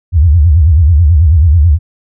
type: tone with vibrato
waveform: sine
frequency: 79.5 Hz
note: D#2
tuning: 38 cents sharp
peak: -3 dBFS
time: 0.12-1.79 s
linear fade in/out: 50 ms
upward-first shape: sine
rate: 9.2 Hz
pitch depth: 220 cents each way
effects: none